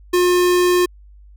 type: tone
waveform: square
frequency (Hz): 357.4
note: F4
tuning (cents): +40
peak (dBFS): -13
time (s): 0.13-0.86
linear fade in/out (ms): 10
effects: added 50 Hz sine -41 dBFS peak until 1.36 s